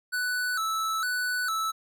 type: tone with vibrato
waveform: square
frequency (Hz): 1396.9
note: F6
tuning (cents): 0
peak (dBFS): -27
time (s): 0.12-1.72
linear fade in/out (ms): 20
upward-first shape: square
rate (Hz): 1.1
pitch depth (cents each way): 110
effects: none